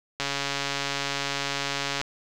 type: click train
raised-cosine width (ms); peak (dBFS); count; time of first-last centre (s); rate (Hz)
0.2; -10; 255; 0.2-2.014; 140
effects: none